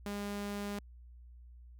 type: tone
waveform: sawtooth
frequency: 203.4 Hz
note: G#3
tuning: 36 cents flat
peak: -33 dBFS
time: 0.06-0.79 s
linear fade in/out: 2 ms
effects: added 60 Hz sine -51 dBFS peak until 1.79 s